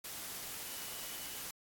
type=tone in noise; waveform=sine; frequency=2960 Hz; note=F#7; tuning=in tune; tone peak=-55 dBFS; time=0.66-1.41 s; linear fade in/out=5 ms; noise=white; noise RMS=-44 dBFS; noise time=0.04-1.51 s; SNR=-14 dB; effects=AAC 64 kbps